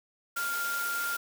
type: tone in noise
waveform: sine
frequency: 1396.9 Hz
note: F6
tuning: in tune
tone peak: -30 dBFS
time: 0.36-1.17 s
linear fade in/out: 10 ms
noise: white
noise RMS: -37 dBFS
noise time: 0.36-1.17 s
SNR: +4 dB
effects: high-pass 300 Hz 12 dB/octave